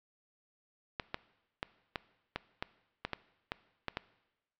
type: clicks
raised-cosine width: 0.3 ms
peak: -18 dBFS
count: 11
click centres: 0.998 / 1.144 / 1.629 / 1.958 / 2.36 / 2.625 / 3.05 / 3.133 / 3.519 / 3.883 / 3.971 s
effects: noise-tail reverb RT60 1.0 s tail -19 dB re dry + low-pass 5000 Hz 12 dB/octave